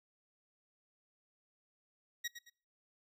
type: tone with echo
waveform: 20% pulse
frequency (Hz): 1900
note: A#6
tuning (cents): +33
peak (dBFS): -31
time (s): 2.24-2.28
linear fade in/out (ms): 10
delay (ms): 110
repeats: 2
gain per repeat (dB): -10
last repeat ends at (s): 2.5
effects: noise-tail reverb RT60 0.5 s tail -24 dB re dry